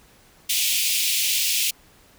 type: high-pass noise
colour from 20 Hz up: pink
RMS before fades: -22 dBFS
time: 0.49-1.71 s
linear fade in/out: 10 ms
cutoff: 2400 Hz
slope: 48 dB/octave
effects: pink hiss -54 dBFS RMS until 2.18 s